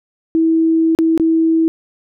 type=tone with dropouts; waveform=sine; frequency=324.9 Hz; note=E4; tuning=25 cents flat; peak=-10 dBFS; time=0.35-1.68 s; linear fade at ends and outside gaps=0 ms; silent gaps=0.95-0.988 / 1.177-1.198 s; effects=none